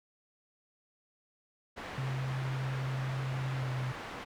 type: low-pass noise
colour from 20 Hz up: white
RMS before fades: -43 dBFS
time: 1.76-4.25 s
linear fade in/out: 20 ms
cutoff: 1700 Hz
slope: 12 dB/octave
type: tone with pitch glide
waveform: sine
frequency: 131.9 to 128.37 Hz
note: C3 to C3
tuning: +14 to -33 cents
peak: -32 dBFS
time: 1.98-3.92 s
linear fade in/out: 2 ms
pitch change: -47 cents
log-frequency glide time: 3.54-3.71 s
effects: none